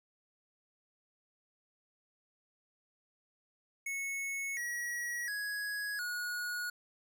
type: tone with pitch steps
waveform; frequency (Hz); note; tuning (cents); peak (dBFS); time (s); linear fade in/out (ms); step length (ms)
square; 2200 / 1915.2 / 1667.3 / 1451.5; C#7 / A#6 / G#6 / F#6; -14 / +46 / +6 / -34; -36; 3.86-6.7; 5; 710
effects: none